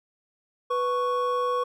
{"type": "tone pair together", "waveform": "triangle", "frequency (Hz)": [493.9, 1108.8], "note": ["B4", "C#6"], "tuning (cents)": [0, 0], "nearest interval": "octave + major second", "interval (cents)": 1400, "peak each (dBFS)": [-24, -24], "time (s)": [0.7, 1.64], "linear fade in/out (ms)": 10, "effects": []}